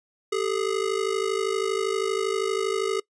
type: ring-modulated tone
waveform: square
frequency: 415.3 Hz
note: G#4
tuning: in tune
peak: -21 dBFS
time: 0.32-3 s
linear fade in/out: 5 ms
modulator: 26.3 Hz
effects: noise-tail reverb RT60 0.1 s tail -22 dB re dry + resampled to 22050 Hz